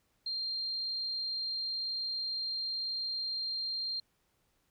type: tone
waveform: sine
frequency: 4187 Hz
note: C8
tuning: in tune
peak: -33 dBFS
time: 0.26-4 s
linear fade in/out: 5 ms
effects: pink hiss -75 dBFS RMS until 4.7 s